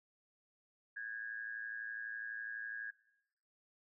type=tone with amplitude modulation; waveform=sine; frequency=1640 Hz; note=G#6; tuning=22 cents flat; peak=-38 dBFS; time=0.96-2.91 s; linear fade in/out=10 ms; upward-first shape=sine; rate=112 Hz; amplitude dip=75%; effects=noise-tail reverb RT60 0.9 s tail -20 dB re dry